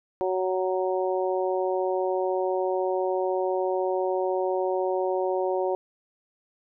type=harmonic tone; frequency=186 Hz; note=F#3; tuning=9 cents sharp; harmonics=2 / 3 / 4 / 5; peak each=-26 / -28 / -31 / -34 dBFS; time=0.21-5.75 s; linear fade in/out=0 ms; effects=none